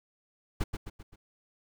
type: noise with echo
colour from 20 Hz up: brown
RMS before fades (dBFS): -28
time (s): 0.6-0.64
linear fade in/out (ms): 10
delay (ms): 130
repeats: 4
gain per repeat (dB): -6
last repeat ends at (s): 1.16
effects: none